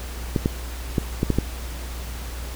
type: clicks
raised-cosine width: 3 ms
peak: -6 dBFS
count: 6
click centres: 0.362 / 0.459 / 0.982 / 1.231 / 1.303 / 1.386 s
effects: added 60 Hz sine -30 dBFS peak until 2.55 s + pink hiss -38 dBFS RMS until 2.55 s